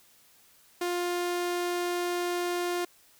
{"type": "tone", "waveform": "sawtooth", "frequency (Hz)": 352.3, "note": "F4", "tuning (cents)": 15, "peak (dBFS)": -24, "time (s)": [0.81, 2.85], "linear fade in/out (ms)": 5, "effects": ["white hiss -60 dBFS RMS until 3.19 s"]}